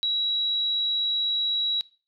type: tone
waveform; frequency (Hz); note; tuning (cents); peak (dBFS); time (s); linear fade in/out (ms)
sine; 3884; B7; -30; -22; 0.03-1.81; 0
effects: noise-tail reverb RT60 0.4 s tail -21 dB re dry